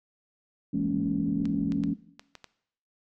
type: low-pass noise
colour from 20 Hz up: white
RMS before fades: -42 dBFS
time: 0.73-1.93 s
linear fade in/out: 20 ms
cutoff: 320 Hz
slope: 24 dB/octave
type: chord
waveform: sine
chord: A# half-diminished seventh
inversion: second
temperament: just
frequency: 167.82 / 209.8 / 233.1 / 279.7 Hz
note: E3 / G#3 / A#3 / C#4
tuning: +31 / +18 / 0 / +16 cents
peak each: -33 / -29 / -34 / -28 dBFS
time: 0.73-1.94 s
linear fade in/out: 10 ms
type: clicks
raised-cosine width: 0.2 ms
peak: -26 dBFS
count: 6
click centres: 1.455 / 1.721 / 1.837 / 2.195 / 2.353 / 2.443 s
effects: noise-tail reverb RT60 0.7 s tail -17 dB re dry